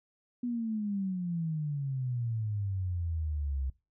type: exponential sweep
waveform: sine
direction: down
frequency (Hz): 246.9 to 65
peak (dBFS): -30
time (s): 0.43-3.7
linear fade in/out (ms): 5
effects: noise-tail reverb RT60 0.3 s tail -21 dB re dry